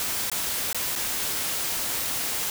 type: noise with dropouts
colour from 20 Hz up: white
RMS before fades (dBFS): -28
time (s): 0-2.5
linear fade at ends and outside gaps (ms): 1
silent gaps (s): 0.299-0.316 / 0.729-0.746 / 0.954-0.96
effects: none